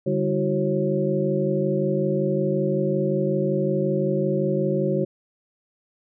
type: tone cluster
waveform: sine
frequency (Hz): 146.4 / 198.7 / 330.4 / 375.8 / 543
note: D3 / G3 / E4 / F#4 / C#5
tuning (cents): -5 / +24 / +4 / +27 / -36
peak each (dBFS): -26 / -26 / -29 / -25 / -26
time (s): 0.06-5.05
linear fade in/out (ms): 10
effects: none